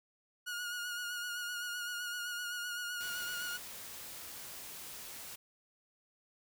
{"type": "tone with vibrato", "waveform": "sawtooth", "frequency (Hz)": 1441, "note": "F#6", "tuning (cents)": -46, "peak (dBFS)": -34, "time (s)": [0.46, 3.58], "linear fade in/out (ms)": 20, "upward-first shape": "sine", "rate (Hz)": 7.8, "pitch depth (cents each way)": 31}
{"type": "noise", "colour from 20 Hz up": "white", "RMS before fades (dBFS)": -47, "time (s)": [3, 5.36], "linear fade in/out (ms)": 10}
{"effects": []}